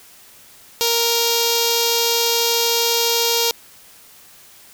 5% pulse tone with notch filter, 466.2 Hz, A#4, in tune, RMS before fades -18 dBFS, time 0.81-3.51 s, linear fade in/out 0 ms, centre 1700 Hz, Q 0.63, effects white hiss -46 dBFS RMS until 4.73 s

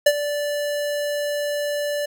square tone with ADSR envelope, 584 Hz, D5, 10 cents flat, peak -10 dBFS, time 0.06-2.06 s, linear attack 7 ms, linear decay 53 ms, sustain -13 dB, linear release 8 ms, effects none

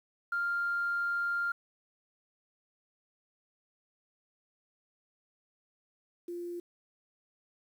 sine tone pair in turn, 1396.9 / 347.9 Hz, F6 / F4, 0 / -7 cents, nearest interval 2 octaves, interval 2407 cents, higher first, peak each -28 / -36 dBFS, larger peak first, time 0.32-1.52 / 6.28-6.6 s, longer first, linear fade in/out 5 ms, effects tanh soft clip ceiling -24 dBFS + 10-bit

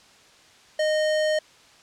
square tone, 617 Hz, D#5, 15 cents flat, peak -21 dBFS, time 0.79-1.39 s, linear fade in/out 5 ms, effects white hiss -53 dBFS RMS until 1.82 s + low-pass 6000 Hz 12 dB/octave

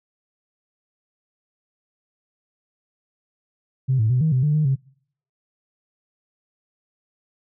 sine tone with pitch steps, 131.4 / 109.6 / 126 / 158.3 / 128.5 / 149.1 / 153.2 / 134.8 Hz, C3 / A2 / B2 / D#3 / C3 / D3 / D#3 / C#3, +8 / -6 / +35 / +30 / -31 / +27 / -27 / -48 cents, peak -15 dBFS, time 3.88-4.76 s, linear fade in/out 20 ms, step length 110 ms, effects noise-tail reverb RT60 0.6 s tail -25 dB re dry + tanh soft clip ceiling -11 dBFS

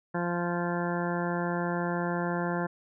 harmonic tone, 174 Hz, F3, 6 cents flat, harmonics 1 / 2 / 3 / 4 / 5 / 6 / 8 / 9 / 10, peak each -31 / -34 / -36 / -37 / -38 / -39 / -40 / -41 / -41 dBFS, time 0.14-2.67 s, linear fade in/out 10 ms, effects none

